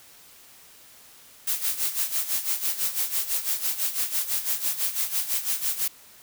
blue noise with tremolo, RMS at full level -24 dBFS, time 1.47-5.88 s, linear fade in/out 5 ms, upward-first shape sine, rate 6 Hz, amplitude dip 75%, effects white hiss -51 dBFS RMS until 6.22 s

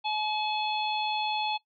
harmonic tone, 855 Hz, A5, 50 cents flat, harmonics 1 / 3 / 4 / 5, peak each -29 / -36 / -35 / -39 dBFS, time 0.04-1.58 s, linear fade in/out 20 ms, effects noise-tail reverb RT60 0.1 s tail -19 dB re dry

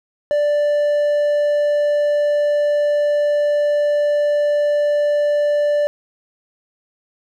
triangle tone, 587.3 Hz, D5, in tune, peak -12 dBFS, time 0.31-5.87 s, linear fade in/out 0 ms, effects none

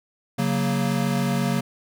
square chord, F# major, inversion second, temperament equal, 138.59 / 185 / 233.1 Hz, C#3 / F#3 / A#3, 0 / 0 / 0 cents, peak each -26 dBFS, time 0.38-1.61 s, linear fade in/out 10 ms, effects none

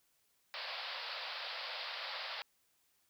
white band-pass noise, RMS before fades -43 dBFS, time 0.54-2.42 s, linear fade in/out 0 ms, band 500 to 4900 Hz, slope 96 dB/octave, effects white hiss -75 dBFS RMS until 3.09 s

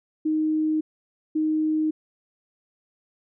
sine tone pair in turn, 311.1 / 311.1 Hz, D#4 / D#4, 0 / 0 cents, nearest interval unison, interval 0 cents, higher neither, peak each -20 dBFS, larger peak neither, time 0.25-0.81 / 1.35-1.91 s, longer neither, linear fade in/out 10 ms, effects none

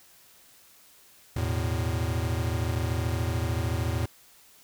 square chord, E suspended fourth, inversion none, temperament equal, 82.41 / 110 / 123.47 Hz, E2 / A2 / B2, 0 / 0 / 0 cents, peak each -30 / -30 / -35 dBFS, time 1.36-4.06 s, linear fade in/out 5 ms, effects white hiss -56 dBFS RMS until 4.63 s

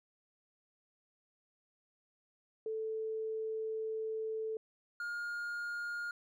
sine / triangle tone pair in turn, 440 / 1419.3 Hz, A4 / F6, 0 / +28 cents, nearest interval octave + minor sixth, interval 2028 cents, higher second, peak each -35 / -35 dBFS, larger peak neither, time 2.66-4.57 / 5-6.11 s, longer first, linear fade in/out 2 ms, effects none

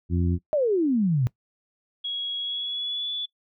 harmonic tone, 87.31 Hz, F2, in tune, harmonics 1 / 2 / 3 / 4, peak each -22 / -26 / -30 / -34 dBFS, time 0.09-0.39 s, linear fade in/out 50 ms
sine exponential sweep, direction down, 633 to 116.54 Hz, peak -19 dBFS, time 0.53-1.27 s, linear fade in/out 0 ms
sine tone with pitch glide, 3322 to 3449 Hz, G#7 to A7, 0 to -35 cents, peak -27 dBFS, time 2.04-3.26 s, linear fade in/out 10 ms, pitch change +65 cents, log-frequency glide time 2.39-3.11 s
effects noise-tail reverb RT60 0.1 s tail -21 dB re dry

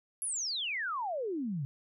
sine exponential sweep, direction down, 11310 to 130.1 Hz, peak -32 dBFS, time 0.22-1.65 s, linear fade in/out 0 ms, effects none

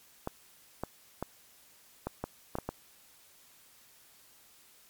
clicks, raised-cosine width 1 ms, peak -19 dBFS, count 8, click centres 0.274 / 0.836 / 1.226 / 2.07 / 2.24 / 2.554 / 2.586 / 2.69 s, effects white hiss -60 dBFS RMS until 4.89 s + MP3 96 kbps

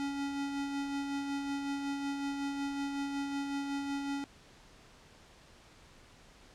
square tone with tremolo, 280 Hz, C#4, 18 cents sharp, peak -33 dBFS, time 0-4.24 s, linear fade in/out 0 ms, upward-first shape sine, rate 5.4 Hz, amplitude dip 35%, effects pink hiss -58 dBFS RMS until 6.54 s + low-pass 7000 Hz 12 dB/octave

